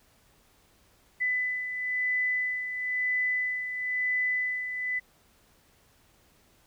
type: beating tone pair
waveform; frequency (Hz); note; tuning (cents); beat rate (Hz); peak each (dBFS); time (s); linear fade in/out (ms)
sine; 2000 / 2001; B6 / B6; +21 / +22; 1; -27 / -35; 1.2-5; 20
effects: pink hiss -63 dBFS RMS until 6.66 s